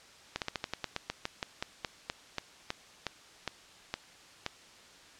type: slowing click train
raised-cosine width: 0.2 ms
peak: -15 dBFS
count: 20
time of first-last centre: 0.36-4.463 s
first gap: 58 ms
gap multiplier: 1.13
effects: white hiss -55 dBFS RMS until 5.19 s + low-pass 6000 Hz 12 dB/octave